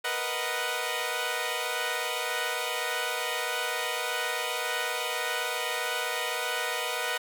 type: chord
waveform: 10% pulse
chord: B major seventh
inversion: third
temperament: equal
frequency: 466.2 / 493.9 / 622.3 / 740 Hz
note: A#4 / B4 / D#5 / F#5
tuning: 0 / 0 / 0 / 0 cents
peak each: -28 / -25 / -26 / -26 dBFS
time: 0.04-7.18 s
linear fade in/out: 10 ms
effects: none